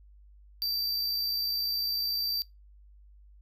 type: tone with amplitude modulation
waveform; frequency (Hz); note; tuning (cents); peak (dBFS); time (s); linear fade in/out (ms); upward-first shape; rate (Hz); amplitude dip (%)
square; 4669; D8; -11; -27; 0.62-2.42; 0; sine; 60; 35
effects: noise-tail reverb RT60 0.2 s tail -23 dB re dry + added 50 Hz sine -52 dBFS peak until 3.41 s